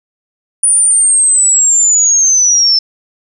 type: linear sweep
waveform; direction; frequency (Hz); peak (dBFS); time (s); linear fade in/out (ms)
sine; down; 9520 to 5274; -6; 0.63-2.79; 5
effects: none